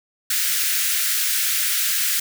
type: high-pass noise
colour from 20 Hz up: white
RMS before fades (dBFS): -21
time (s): 0.3-2.2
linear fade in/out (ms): 5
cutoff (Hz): 1400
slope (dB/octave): 48
effects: none